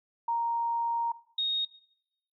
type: tone pair in turn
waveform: sine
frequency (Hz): 932.3 / 3729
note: A#5 / A#7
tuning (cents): 0 / 0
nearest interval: 2 octaves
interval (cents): 2400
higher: second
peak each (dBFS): -26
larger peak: neither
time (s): 0.28-1.12 / 1.38-1.65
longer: first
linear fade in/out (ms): 5
effects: noise-tail reverb RT60 0.8 s tail -20 dB re dry